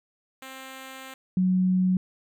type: tone pair in turn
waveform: 5% pulse / sine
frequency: 264.1 / 184.66 Hz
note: C4 / F#3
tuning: +16 / -3 cents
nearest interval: tritone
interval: 619 cents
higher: first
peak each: -28 / -19 dBFS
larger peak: second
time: 0.42-1.14 / 1.37-1.97 s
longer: first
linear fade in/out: 2 ms
effects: none